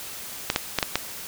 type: clicks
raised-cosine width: 0.2 ms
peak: -3 dBFS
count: 5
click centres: 0.501 / 0.561 / 0.787 / 0.828 / 0.956 s
effects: white hiss -37 dBFS RMS until 1.27 s